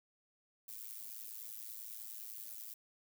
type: noise with amplitude modulation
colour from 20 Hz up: violet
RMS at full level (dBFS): -44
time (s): 0.68-2.74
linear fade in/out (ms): 5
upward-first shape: sine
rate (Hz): 110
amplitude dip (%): 90
effects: none